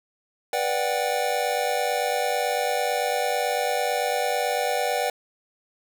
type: chord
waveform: square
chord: G major seventh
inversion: first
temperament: just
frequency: 490 / 588 / 735 / 784 Hz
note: B4 / D5 / F#5 / G5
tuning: -14 / +2 / -12 / 0 cents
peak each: -29 dBFS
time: 0.53-5.1 s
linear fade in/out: 2 ms
effects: none